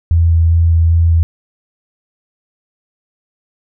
sine tone with vibrato, 83.1 Hz, E2, 15 cents sharp, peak -7 dBFS, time 0.11-1.23 s, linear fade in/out 0 ms, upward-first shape square, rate 2.5 Hz, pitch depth 10 cents each way, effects none

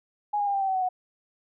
sine tone with pitch steps, 830.6 / 816.3 / 802.3 / 788.5 / 775 / 761.7 / 748.6 / 735.7 Hz, G#5 / G#5 / G5 / G5 / G5 / G5 / F#5 / F#5, 0 / -30 / +40 / +10 / -20 / -50 / +20 / -10 cents, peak -23 dBFS, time 0.33-0.89 s, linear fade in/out 10 ms, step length 70 ms, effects none

